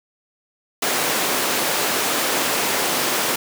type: high-pass noise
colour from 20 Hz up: pink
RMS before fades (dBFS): -21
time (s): 0.82-3.36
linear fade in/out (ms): 5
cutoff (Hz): 340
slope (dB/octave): 12
effects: none